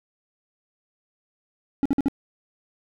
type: tone bursts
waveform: triangle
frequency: 277.2 Hz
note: C#4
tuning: in tune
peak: -15 dBFS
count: 4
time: 1.83-2.083 s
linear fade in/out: 0 ms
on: 25 ms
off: 51 ms
effects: none